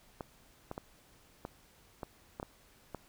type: clicks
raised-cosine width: 1 ms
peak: -25 dBFS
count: 8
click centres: 0.208 / 0.714 / 0.779 / 1.451 / 2.032 / 2.399 / 2.429 / 2.947 s
effects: pink hiss -63 dBFS RMS until 3.08 s